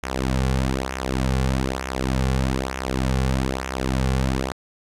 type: tone with flanger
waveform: sawtooth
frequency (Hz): 65.41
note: C2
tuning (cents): 0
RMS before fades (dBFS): -23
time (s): 0.03-4.52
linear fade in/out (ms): 0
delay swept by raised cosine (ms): 0.22 to 3.22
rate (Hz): 1.1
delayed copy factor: -0.75
effects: low-pass 10000 Hz 12 dB/octave